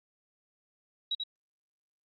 sine tone with echo, 3864 Hz, B7, 39 cents flat, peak -28 dBFS, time 1.11-1.15 s, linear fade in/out 5 ms, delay 87 ms, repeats 1, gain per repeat -4 dB, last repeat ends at 1.237 s, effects Opus 48 kbps

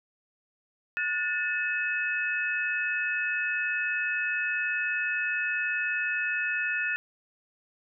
sine tone cluster, 1451 / 1770 / 2573 Hz, F#6 / A6 / E7, -34 / +10 / -43 cents, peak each -31 / -30 / -31 dBFS, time 0.97-6.96 s, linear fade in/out 0 ms, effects none

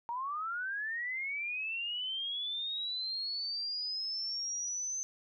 sine linear sweep, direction up, 922 to 6230 Hz, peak -34 dBFS, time 0.09-5.03 s, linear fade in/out 0 ms, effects none

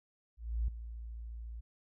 sine tone with ADSR envelope, 57 Hz, A#1, 38 cents flat, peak -28 dBFS, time 0.37-1.61 s, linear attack 310 ms, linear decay 4 ms, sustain -13 dB, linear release 14 ms, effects none

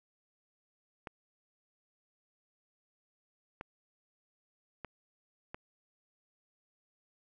clicks, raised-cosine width 0.5 ms, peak -26 dBFS, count 4, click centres 1.072 / 3.611 / 4.847 / 5.545 s, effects none

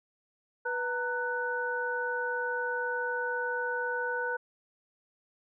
sine tone cluster, 490.8 / 922 / 1488 Hz, B4 / A#5 / F#6, -11 / -19 / +9 cents, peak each -34 / -36 / -32 dBFS, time 0.65-4.37 s, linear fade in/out 10 ms, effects none

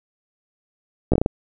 slowing click train, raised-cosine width 2 ms, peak -4 dBFS, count 6, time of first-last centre 1.12-1.261 s, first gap 15 ms, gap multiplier 1.32, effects none

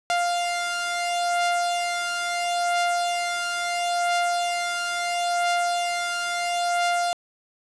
sawtooth beating tone pair, 699 / 699.74 Hz, F5 / F5, +1 / +3 cents, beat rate 0.74 Hz, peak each -20 / -25 dBFS, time 0.1-7.13 s, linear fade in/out 0 ms, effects resampled to 22050 Hz + 7-bit

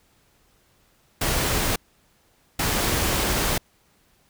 pink noise bursts at uneven times, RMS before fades -23 dBFS, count 2, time 1.21-1.76 / 2.59-3.58 s, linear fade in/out 5 ms, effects pink hiss -62 dBFS RMS until 4.29 s

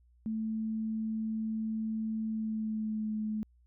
sine tone with pitch glide, 220 to 215.2 Hz, A3 to A3, 0 to -38 cents, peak -31 dBFS, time 0.26-3.43 s, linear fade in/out 0 ms, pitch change -38 cents, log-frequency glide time 2.28-3.14 s, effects added 60 Hz sine -61 dBFS peak until 3.66 s

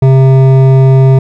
triangle tone with hard clipping, 132.9 Hz, C3, 27 cents sharp, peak -4 dBFS, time 0.02-1.19 s, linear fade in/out 5 ms, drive 15 dB, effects none

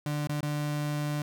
35% pulse tone with dropouts, 148 Hz, D3, 14 cents sharp, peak -27 dBFS, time 0.06-1.22 s, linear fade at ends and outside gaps 2 ms, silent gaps 0.272-0.293 / 0.407-0.429 s, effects 11-bit

